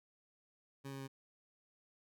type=tone with pitch steps; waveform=20% pulse; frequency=137.3 / 136.19 / 135.1 Hz; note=C#3 / C#3 / C#3; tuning=-16 / -30 / -44 cents; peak=-39 dBFS; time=0.84-1.08 s; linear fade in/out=20 ms; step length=80 ms; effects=none